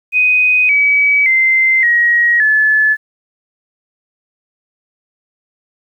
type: tone with pitch steps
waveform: sine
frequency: 2500 / 2279 / 2078 / 1894.6 / 1727.4 Hz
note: D#7 / C#7 / C7 / A#6 / A6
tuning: +8 / +47 / -12 / +28 / -32 cents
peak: -8 dBFS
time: 0.12-2.97 s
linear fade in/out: 50 ms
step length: 570 ms
effects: 8-bit